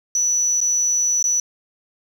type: tone with dropouts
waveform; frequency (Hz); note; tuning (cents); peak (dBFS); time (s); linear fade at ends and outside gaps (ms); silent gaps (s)
sine; 5930; F#8; +3; -15; 0.15-1.4; 2; 0.605-0.613 / 1.227-1.24
effects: tanh soft clip ceiling -12 dBFS + 7-bit